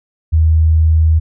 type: tone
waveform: sine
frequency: 79.7 Hz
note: D#2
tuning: 42 cents sharp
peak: -7 dBFS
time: 0.32-1.2 s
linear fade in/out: 20 ms
effects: none